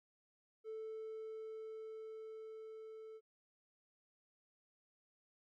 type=tone with level ramp; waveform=triangle; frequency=440 Hz; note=A4; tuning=in tune; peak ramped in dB=-40 to -48 dBFS; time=0.64-3.21 s; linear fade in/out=50 ms; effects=tanh soft clip ceiling -39 dBFS